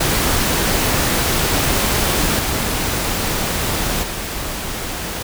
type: noise with level steps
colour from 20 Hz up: pink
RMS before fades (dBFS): -17 / -20 / -25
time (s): 0-5.23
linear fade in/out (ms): 10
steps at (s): 2.39 / 4.03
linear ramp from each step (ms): 2
effects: none